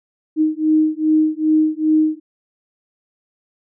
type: beating tone pair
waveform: sine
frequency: 310 / 312.5 Hz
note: D#4 / D#4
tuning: -6 / +8 cents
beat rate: 2.5 Hz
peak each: -16 dBFS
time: 0.36-2.2 s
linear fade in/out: 50 ms
effects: none